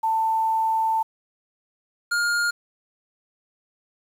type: tone pair in turn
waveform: sine / square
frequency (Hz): 890 / 1415.8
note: A5 / F6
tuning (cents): +20 / +23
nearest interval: minor sixth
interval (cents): 803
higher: second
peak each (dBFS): -19 / -21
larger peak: first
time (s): 0.03-1.03 / 2.11-2.51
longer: first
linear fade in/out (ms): 10
effects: low-pass 11000 Hz 12 dB/octave + 8-bit